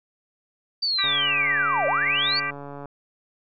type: linear two-way sweep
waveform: sine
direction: down then up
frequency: 4676 to 523.3 to 4676 Hz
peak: -21 dBFS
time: 0.82-2.4 s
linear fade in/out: 10 ms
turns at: 1.87 s
type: harmonic tone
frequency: 392 Hz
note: G4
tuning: in tune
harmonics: 3 / 4 / 5 / 6 / 7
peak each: -30 / -31 / -30 / -30 / -42 dBFS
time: 0.98-2.51 s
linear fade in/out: 10 ms
type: click train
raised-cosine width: 1 ms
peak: -24 dBFS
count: 259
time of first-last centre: 1.04-2.857 s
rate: 142 Hz
effects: none